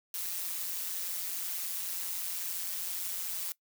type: noise with amplitude modulation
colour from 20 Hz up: blue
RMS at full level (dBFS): -33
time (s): 0.14-3.52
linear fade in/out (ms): 2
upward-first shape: sine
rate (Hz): 178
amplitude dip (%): 70
effects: noise-tail reverb RT60 0.1 s tail -20 dB re dry